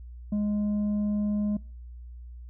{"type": "tone with tanh clipping", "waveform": "sine", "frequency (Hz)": 207.7, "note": "G#3", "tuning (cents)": 0, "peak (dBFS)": -25, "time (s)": [0.32, 1.57], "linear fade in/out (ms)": 5, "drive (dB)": 4, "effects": ["noise-tail reverb RT60 0.4 s tail -23 dB re dry", "added 60 Hz sine -40 dBFS peak until 2.49 s"]}